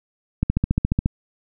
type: click train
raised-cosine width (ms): 5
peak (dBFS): -6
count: 10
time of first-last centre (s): 0.43-1.059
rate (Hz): 14.3
effects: none